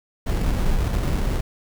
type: noise with sample-and-hold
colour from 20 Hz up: brown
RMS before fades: -21 dBFS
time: 0.26-1.41 s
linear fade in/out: 10 ms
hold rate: 2450 Hz
effects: none